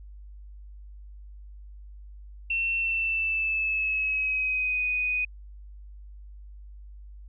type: tone with pitch glide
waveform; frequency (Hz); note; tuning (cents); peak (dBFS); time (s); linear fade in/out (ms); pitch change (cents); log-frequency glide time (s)
sine; 2700 to 2490; E7 to D#7; +41 to +1; -24; 2.5-5.25; 5; -140; 2.79-4.84
effects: added 50 Hz sine -42 dBFS peak until 7.28 s